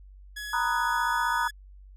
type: tone with pitch glide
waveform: sawtooth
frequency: 1684 to 1698.7 Hz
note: G#6 to G#6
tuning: +24 to +39 cents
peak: -31 dBFS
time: 0.36-1.51 s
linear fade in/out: 10 ms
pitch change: +15 cents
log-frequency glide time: 0.85-1.17 s
type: chord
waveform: sine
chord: B major seventh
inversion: third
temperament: equal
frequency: 932.3 / 987.8 / 1244.5 / 1480 Hz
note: A#5 / B5 / D#6 / F#6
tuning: 0 / 0 / 0 / 0 cents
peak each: -28 / -31 / -31 / -29 dBFS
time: 0.53-1.48 s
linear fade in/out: 5 ms
effects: added 48 Hz sine -46 dBFS peak until 1.96 s + resampled to 32000 Hz